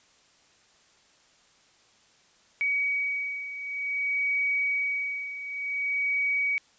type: beating tone pair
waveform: sine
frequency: 2262 / 2262.54 Hz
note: C#7 / C#7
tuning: +34 / +35 cents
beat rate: 0.54 Hz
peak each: -32 / -27 dBFS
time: 2.61-6.58 s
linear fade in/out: 0 ms
effects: white hiss -61 dBFS RMS until 6.78 s + resampled to 16000 Hz